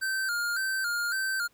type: tone with vibrato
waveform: square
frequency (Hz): 1480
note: F#6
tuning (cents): 0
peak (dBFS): -28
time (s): 0.01-1.48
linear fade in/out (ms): 20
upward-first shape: square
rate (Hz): 1.8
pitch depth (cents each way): 80
effects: pink hiss -66 dBFS RMS until 1.53 s